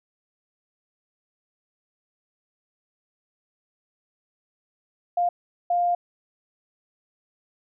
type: tone bursts at uneven times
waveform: sine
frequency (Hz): 702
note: F5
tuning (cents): +9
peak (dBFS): -19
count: 2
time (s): 5.17-5.29 / 5.7-5.95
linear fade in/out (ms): 5
effects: none